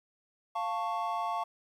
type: chord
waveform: triangle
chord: F augmented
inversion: none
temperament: equal with one note detuned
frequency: 698.5 / 887.1 / 1108.7 Hz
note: F5 / A5 / C#6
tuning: 0 / +14 / 0 cents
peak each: -33 dBFS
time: 0.55-1.44 s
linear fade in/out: 10 ms
effects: 11-bit